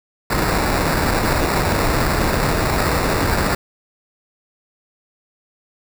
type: noise with sample-and-hold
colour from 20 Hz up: pink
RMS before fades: -18 dBFS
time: 0.3-3.55 s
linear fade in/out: 5 ms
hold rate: 3150 Hz
effects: none